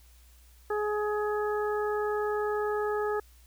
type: harmonic tone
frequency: 420 Hz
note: G#4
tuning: 19 cents sharp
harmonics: 1 / 2 / 3 / 4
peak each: -28 / -35 / -36 / -39 dBFS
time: 0.7-3.2 s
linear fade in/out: 5 ms
effects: added 60 Hz sine -54 dBFS peak until 3.46 s + white hiss -62 dBFS RMS until 3.46 s